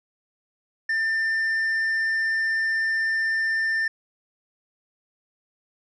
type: tone with tanh clipping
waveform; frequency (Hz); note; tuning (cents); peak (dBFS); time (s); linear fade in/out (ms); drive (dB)
sine; 1792; A6; +31; -22; 0.89-3.88; 5; 4
effects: none